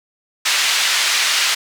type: band-pass noise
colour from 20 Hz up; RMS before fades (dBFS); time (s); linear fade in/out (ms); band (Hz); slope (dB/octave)
pink; -17; 0.45-1.55; 10; 2000 to 6100; 12
effects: none